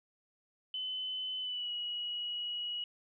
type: tone with pitch glide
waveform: sine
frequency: 3030 to 2912 Hz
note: F#7 to F#7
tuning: +40 to -28 cents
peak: -35 dBFS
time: 0.74-2.84 s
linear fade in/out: 2 ms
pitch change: -68 cents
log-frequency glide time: 1.4-1.71 s
effects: none